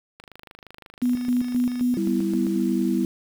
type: click train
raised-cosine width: 0.3 ms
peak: -26 dBFS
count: 42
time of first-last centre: 0.2-1.795 s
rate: 25.7 Hz
type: tone with tremolo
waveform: sine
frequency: 246.9 Hz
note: B3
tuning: in tune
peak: -18 dBFS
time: 1.02-2.56 s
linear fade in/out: 5 ms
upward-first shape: square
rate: 3.8 Hz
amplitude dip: 55%
type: chord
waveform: sine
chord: E minor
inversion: first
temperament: equal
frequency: 196 / 246.9 / 329.6 Hz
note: G3 / B3 / E4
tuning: 0 / 0 / 0 cents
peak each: -24 dBFS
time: 1.97-3.05 s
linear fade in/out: 2 ms
effects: 7-bit